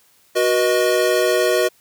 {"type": "chord", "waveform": "square", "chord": "B major", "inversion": "second", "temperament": "equal with one note detuned", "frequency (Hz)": [370, 483.2, 622.3], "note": ["F#4", "B4", "D#5"], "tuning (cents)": [0, -38, 0], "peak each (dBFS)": -20, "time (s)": [0.35, 1.69], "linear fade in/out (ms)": 20, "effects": ["white hiss -56 dBFS RMS until 1.8 s", "high-pass 60 Hz 12 dB/octave"]}